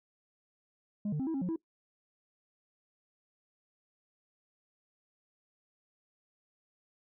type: tone with pitch steps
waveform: sine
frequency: 207 / 150.2 / 264.7 / 324.1 / 270.8 / 180.5 / 327 Hz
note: G#3 / D3 / C4 / E4 / C#4 / F#3 / E4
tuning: -5 / +39 / +20 / -29 / -40 / -43 / -14 cents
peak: -28 dBFS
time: 1.05-1.561 s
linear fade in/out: 5 ms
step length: 73 ms
effects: noise-tail reverb RT60 0.1 s tail -21 dB re dry + tanh soft clip ceiling -30 dBFS